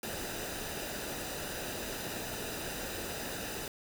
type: noise with comb filter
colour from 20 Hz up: pink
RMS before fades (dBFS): -39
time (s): 0.03-3.68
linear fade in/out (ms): 2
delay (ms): 0.91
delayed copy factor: -0.55
effects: none